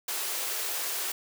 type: high-pass noise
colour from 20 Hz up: white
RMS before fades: -32 dBFS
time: 0.08-1.12 s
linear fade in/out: 5 ms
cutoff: 330 Hz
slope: 48 dB/octave
effects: none